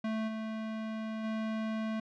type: tone with level steps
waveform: square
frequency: 220 Hz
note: A3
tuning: in tune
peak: -32 / -36 / -33 dBFS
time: 0.04-2 s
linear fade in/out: 5 ms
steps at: 0.27 / 1.23 s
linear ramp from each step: 20 ms
effects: low-pass 3000 Hz 12 dB/octave